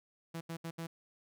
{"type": "tone bursts at uneven times", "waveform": "sawtooth", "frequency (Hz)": 165.4, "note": "E3", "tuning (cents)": 6, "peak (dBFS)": -35, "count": 4, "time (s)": [[0.34, 0.41], [0.49, 0.57], [0.64, 0.71], [0.78, 0.87]], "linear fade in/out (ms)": 10, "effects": []}